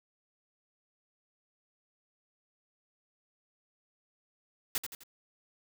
white noise with echo, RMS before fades -31 dBFS, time 4.75-4.78 s, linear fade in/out 2 ms, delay 85 ms, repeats 3, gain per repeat -7 dB, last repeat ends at 5.035 s, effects none

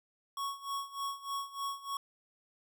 square tone with tremolo, 1108.7 Hz, C#6, in tune, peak -34 dBFS, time 0.37-1.97 s, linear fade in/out 2 ms, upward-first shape sine, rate 3.3 Hz, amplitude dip 85%, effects none

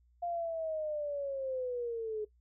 sine linear sweep, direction down, 701 to 420.5 Hz, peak -33 dBFS, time 0.22-2.25 s, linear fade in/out 10 ms, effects noise-tail reverb RT60 0.1 s tail -18 dB re dry + added 60 Hz sine -64 dBFS peak until 2.4 s

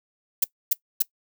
violet noise bursts, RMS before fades -19 dBFS, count 3, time 0.42-1.023 s, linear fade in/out 5 ms, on 21 ms, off 270 ms, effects noise-tail reverb RT60 0.1 s tail -21 dB re dry

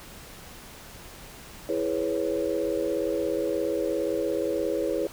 sine chord, C# minor seventh, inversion first, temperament equal with one note detuned, 329.6 / 415.3 / 497.3 / 554.4 Hz, E4 / G#4 / B4 / C#5, 0 / 0 / +12 / 0 cents, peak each -30 dBFS, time 1.69-5.07 s, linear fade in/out 2 ms, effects pink hiss -45 dBFS RMS until 5.12 s

